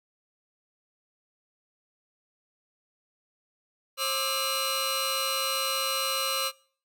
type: tone cluster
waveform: sawtooth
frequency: 537 / 1194 / 1309 / 2876 / 4081 Hz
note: C5 / D6 / E6 / F#7 / C8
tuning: +45 / +28 / -13 / -50 / -44 cents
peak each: -30 / -30 / -31 / -29 / -29 dBFS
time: 3.97-6.52 s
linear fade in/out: 50 ms
effects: noise-tail reverb RT60 0.5 s tail -23 dB re dry